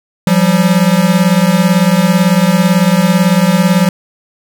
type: beating tone pair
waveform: square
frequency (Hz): 173.3 / 191.3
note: F3 / G3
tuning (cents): -13 / -42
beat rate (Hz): 18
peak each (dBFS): -11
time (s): 0.27-3.89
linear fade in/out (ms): 2
effects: none